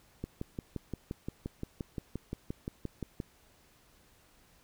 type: click train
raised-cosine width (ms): 3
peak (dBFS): -23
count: 18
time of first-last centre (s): 0.24-3.202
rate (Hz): 5.74
effects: pink hiss -64 dBFS RMS until 4.63 s